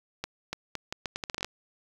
accelerating click train, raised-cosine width 0.2 ms, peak -15 dBFS, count 13, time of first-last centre 0.24-1.446 s, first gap 290 ms, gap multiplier 0.77, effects 7-bit

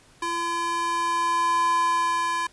square tone with high-pass filter sweep, 339.8 Hz, F4, 47 cents flat, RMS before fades -24 dBFS, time 0.22-2.47 s, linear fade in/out 5 ms, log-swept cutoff 720 to 1200 Hz, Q 4.5, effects pink hiss -55 dBFS RMS until 2.52 s + resampled to 24000 Hz

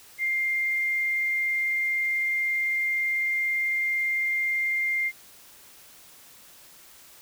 sine tone, 2106 Hz, C7, 11 cents sharp, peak -23 dBFS, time 0.18-5.12 s, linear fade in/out 50 ms, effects white hiss -51 dBFS RMS until 7.21 s

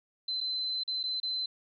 sine tone with dropouts, 4059 Hz, B7, 47 cents sharp, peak -30 dBFS, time 0.28-1.46 s, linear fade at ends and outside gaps 5 ms, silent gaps 0.406-0.41 / 0.836-0.877 / 1.031-1.037 / 1.201-1.23 s, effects none

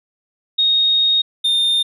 sine / triangle tone pair in turn, 3728 / 3632 Hz, A#7 / A#7, -1 / -46 cents, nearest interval unison, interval 45 cents, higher first, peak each -12 dBFS, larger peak neither, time 0.58-1.22 / 1.44-1.83 s, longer first, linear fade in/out 10 ms, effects resampled to 32000 Hz

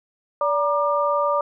sine tone cluster, 578 / 947 / 1195 Hz, D5 / A#5 / D6, -28 / +27 / +30 cents, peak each -21 / -25 / -22 dBFS, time 0.41-1.41 s, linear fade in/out 2 ms, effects none

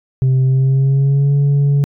sine tone with pitch glide, 130.81 to 141.83 Hz, C3 to C#3, 0 to +40 cents, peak -7 dBFS, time 0.22-1.84 s, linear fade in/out 0 ms, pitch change +140 cents, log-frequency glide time 0.44-1.34 s, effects tanh soft clip ceiling -9 dBFS

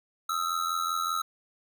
square ring-modulated tone, 1302 Hz, E6, 22 cents flat, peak -25 dBFS, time 0.29-1.22 s, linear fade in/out 5 ms, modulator 42.6 Hz, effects none

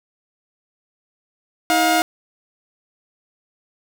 sawtooth tone pair together, 319.3 / 712 Hz, D#4 / F5, +45 / +33 cents, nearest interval octave + major second, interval 1388 cents, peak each -16 / -12 dBFS, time 1.7-2.02 s, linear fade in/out 0 ms, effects none

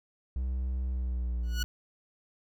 triangle tone with pitch glide, 63.7 to 58.75 Hz, C2 to A#1, -46 to +14 cents, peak -27 dBFS, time 0.36-1.64 s, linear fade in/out 0 ms, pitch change -140 cents, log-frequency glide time 0.89-1.51 s
15% pulse tone with exponential growth, 1466 Hz, F#6, 16 cents flat, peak -23 dBFS, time 1.43-1.63 s, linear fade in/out 5 ms, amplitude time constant 42 ms
effects none

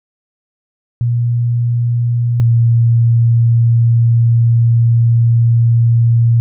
sine tone pair in turn, 119.3 / 116.71 Hz, A#2 / A#2, +41 / +3 cents, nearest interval unison, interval 38 cents, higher first, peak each -11 / -7 dBFS, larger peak second, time 1.01-2.4 / 2.4-6.4 s, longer second, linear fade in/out 0 ms, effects none

